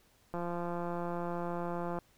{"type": "click train", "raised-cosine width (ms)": 1, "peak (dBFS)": -24, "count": 286, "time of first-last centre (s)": [0.34, 1.987], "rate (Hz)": 173, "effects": ["pink hiss -67 dBFS RMS until 2.17 s"]}